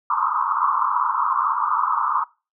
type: band-pass noise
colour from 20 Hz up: pink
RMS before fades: -21 dBFS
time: 0.1-2.24 s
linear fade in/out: 5 ms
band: 930 to 1300 Hz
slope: 96 dB/octave
effects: noise-tail reverb RT60 0.3 s tail -22 dB re dry